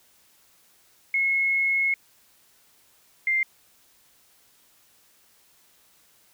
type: tone pair in turn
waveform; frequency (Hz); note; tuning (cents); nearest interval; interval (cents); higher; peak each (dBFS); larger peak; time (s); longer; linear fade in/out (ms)
sine; 2174 / 2098; C#7 / C7; -34 / +4; minor second; 62; first; -20; neither; 1.14-1.94 / 3.27-3.43; first; 2
effects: white hiss -60 dBFS RMS until 6.33 s